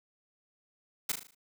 white noise with echo, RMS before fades -30 dBFS, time 1.09-1.12 s, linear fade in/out 5 ms, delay 38 ms, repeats 6, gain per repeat -6 dB, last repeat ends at 1.348 s, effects none

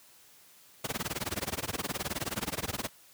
pink noise with tremolo, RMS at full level -31 dBFS, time 0.84-2.89 s, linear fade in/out 5 ms, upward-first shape sine, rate 19 Hz, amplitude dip 100%, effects white hiss -58 dBFS RMS until 3.13 s + high-pass 80 Hz 12 dB/octave

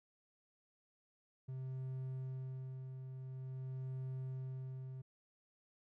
triangle tone with tremolo, 130.7 Hz, C3, 1 cent flat, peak -38 dBFS, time 1.48-5.02 s, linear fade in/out 10 ms, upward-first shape sine, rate 0.48 Hz, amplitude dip 45%, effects none

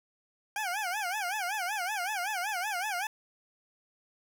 20% pulse tone with vibrato, 780 Hz, G5, 9 cents flat, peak -26 dBFS, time 0.56-3.07 s, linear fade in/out 2 ms, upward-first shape sine, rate 5.3 Hz, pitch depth 190 cents each way, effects none

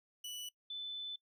sawtooth / sine tone pair in turn, 2960 / 3511 Hz, F#7 / A7, 0 / -4 cents, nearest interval minor third, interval 296 cents, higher second, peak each -39 / -40 dBFS, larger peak first, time 0.24-0.49 / 0.7-1.16 s, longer second, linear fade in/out 5 ms, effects noise-tail reverb RT60 0.1 s tail -21 dB re dry

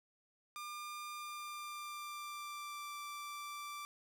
sawtooth tone with pitch glide, 1200 to 1171.9 Hz, D6 to D6, +37 to -4 cents, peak -40 dBFS, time 0.56-3.85 s, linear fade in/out 0 ms, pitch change -41 cents, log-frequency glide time 1.15-2.99 s, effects none

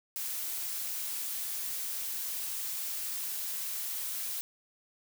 blue noise, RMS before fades -36 dBFS, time 0.16-4.41 s, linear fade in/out 0 ms, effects none

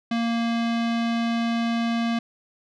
square tone with low-pass filter, 232 Hz, A#3, 8 cents flat, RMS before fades -24 dBFS, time 0.11-2.19 s, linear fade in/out 5 ms, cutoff 3800 Hz, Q 1.3, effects none

